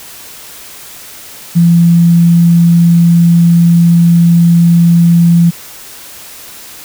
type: tone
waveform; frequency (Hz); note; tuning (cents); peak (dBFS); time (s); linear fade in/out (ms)
sine; 170.1; F3; -45; -3; 1.55-5.51; 20
effects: white hiss -31 dBFS RMS until 6.84 s